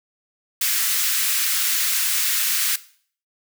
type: high-pass noise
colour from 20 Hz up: white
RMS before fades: -21 dBFS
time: 0.61-2.76 s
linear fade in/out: 5 ms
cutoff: 1400 Hz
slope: 24 dB/octave
effects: noise-tail reverb RT60 0.5 s tail -17 dB re dry